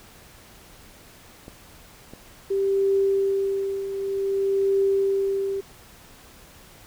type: clicks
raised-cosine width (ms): 2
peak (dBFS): -26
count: 2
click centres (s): 1.481 / 2.136
type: tone with tremolo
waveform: sine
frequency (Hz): 392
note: G4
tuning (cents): 0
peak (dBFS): -17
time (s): 2.5-5.61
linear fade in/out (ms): 10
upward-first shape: triangle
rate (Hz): 0.54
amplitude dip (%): 70
effects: pink hiss -49 dBFS RMS until 6.86 s